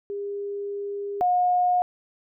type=tone pair in turn; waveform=sine; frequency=403.9 / 719.7 Hz; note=G#4 / F#5; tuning=-48 / -48 cents; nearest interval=minor seventh; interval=1000 cents; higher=second; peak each=-28 / -18 dBFS; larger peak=second; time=0.1-1.21 / 1.21-1.82 s; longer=first; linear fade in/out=0 ms; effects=none